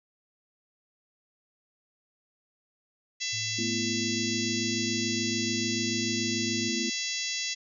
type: harmonic tone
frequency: 670 Hz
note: E5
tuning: 28 cents sharp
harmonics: 3 / 4 / 5 / 6 / 7 / 8 / 9 / 10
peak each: -38 / -38 / -38 / -38 / -38 / -38 / -38 / -38 dBFS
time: 3.2-7.55 s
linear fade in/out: 20 ms
type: tone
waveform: sine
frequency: 110.2 Hz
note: A2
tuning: 3 cents sharp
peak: -39 dBFS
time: 3.32-6.7 s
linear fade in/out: 20 ms
type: chord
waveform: sine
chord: A suspended second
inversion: none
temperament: equal with one note detuned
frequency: 220 / 246.9 / 338.3 Hz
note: A3 / B3 / E4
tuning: 0 / 0 / +45 cents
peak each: -34 dBFS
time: 3.58-6.9 s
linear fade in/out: 10 ms
effects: none

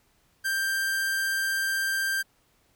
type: tone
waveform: 45% pulse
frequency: 1579 Hz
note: G6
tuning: 12 cents sharp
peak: -25 dBFS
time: 0.44-2.23 s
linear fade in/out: 20 ms
effects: pink hiss -66 dBFS RMS until 2.75 s

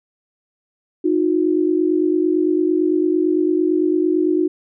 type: tone pair together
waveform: sine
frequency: 311.6 / 360.5 Hz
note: D#4 / F#4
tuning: +3 / -45 cents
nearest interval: minor third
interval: 252 cents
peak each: -17 dBFS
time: 1.04-4.48 s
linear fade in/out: 10 ms
effects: none

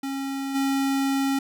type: tone with level steps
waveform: square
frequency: 272.7 Hz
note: C#4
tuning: 28 cents flat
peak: -28 / -22 dBFS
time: 0.03-1.39 s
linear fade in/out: 5 ms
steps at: 0.54 s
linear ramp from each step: 20 ms
effects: none

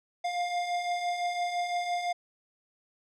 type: beating tone pair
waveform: square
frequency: 700 / 705.9 Hz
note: F5 / F5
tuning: +4 / +18 cents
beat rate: 5.9 Hz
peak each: -38 / -30 dBFS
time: 0.24-2.13 s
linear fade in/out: 10 ms
effects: low-pass 6000 Hz 12 dB/octave

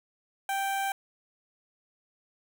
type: tone with notch filter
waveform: sawtooth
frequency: 784 Hz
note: G5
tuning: in tune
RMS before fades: -30 dBFS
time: 0.49-0.92 s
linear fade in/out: 2 ms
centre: 4800 Hz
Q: 1.3
effects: 11-bit

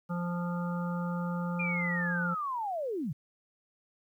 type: harmonic tone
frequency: 174.61 Hz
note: F3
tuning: in tune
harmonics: 1 / 3 / 5 / 7 / 8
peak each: -31 / -41 / -43 / -42 / -46 dBFS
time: 0.09-2.35 s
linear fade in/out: 20 ms
type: linear sweep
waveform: sine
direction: down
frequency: 2426 to 120.4 Hz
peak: -31 dBFS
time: 1.59-3.13 s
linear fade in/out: 10 ms
effects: 11-bit

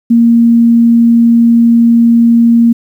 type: tone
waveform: sine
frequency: 233.1 Hz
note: A#3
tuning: in tune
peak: -3 dBFS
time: 0.1-2.73 s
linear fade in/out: 10 ms
effects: 7-bit

